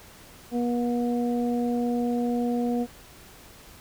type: harmonic tone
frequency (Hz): 240.6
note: B3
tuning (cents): -45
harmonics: 1 / 2 / 3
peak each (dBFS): -24 / -30 / -34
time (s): 0.51-2.87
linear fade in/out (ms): 50
effects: pink hiss -49 dBFS RMS until 3.8 s